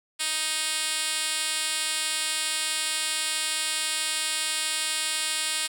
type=tone with band-pass filter; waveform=5% pulse; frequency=312.3 Hz; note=D#4; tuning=7 cents sharp; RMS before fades=-28 dBFS; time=0.19-5.68 s; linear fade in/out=20 ms; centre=7100 Hz; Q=1.2; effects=none